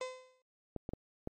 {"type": "tone with exponential decay", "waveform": "35% pulse", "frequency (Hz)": 512, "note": "C5", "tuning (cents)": -38, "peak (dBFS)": -33, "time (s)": [0.01, 0.42], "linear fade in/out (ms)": 2, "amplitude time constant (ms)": 88}
{"type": "clicks", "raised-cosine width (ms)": 2, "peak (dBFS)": -25, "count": 4, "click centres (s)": [0.763, 0.891, 0.935, 1.274]}
{"effects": ["MP3 32 kbps"]}